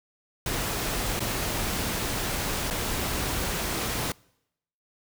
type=noise with dropouts; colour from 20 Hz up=pink; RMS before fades=-29 dBFS; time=0.46-4.12 s; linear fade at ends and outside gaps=2 ms; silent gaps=1.194-1.204 / 2.702-2.708 s; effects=noise-tail reverb RT60 0.8 s tail -25 dB re dry